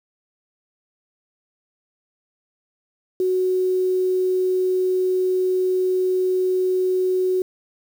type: tone with quantisation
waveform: sine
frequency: 370 Hz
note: F#4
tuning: in tune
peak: -17 dBFS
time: 3.2-7.42 s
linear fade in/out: 2 ms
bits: 7
effects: none